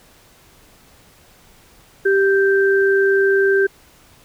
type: tone pair together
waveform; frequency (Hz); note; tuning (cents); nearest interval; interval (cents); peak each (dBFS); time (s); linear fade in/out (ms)
sine; 391.8 / 1567; G4 / G6; -1 / -1; 2 octaves; 2400; -13 / -18; 2.05-3.67; 10
effects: pink hiss -50 dBFS RMS until 4.24 s